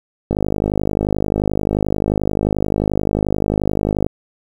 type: click train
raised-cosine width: 2 ms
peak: -4 dBFS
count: 194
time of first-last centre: 0.31-4.065 s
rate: 51.4 Hz
effects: 7-bit